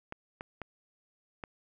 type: clicks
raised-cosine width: 0.5 ms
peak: -24 dBFS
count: 4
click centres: 0.124 / 0.409 / 0.617 / 1.438 s
effects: none